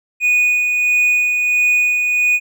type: tone with tremolo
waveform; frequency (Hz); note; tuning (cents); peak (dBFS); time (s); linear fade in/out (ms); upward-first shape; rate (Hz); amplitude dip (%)
triangle; 2475; D#7; -10; -9; 0.2-2.4; 50; sine; 1.5; 35
effects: none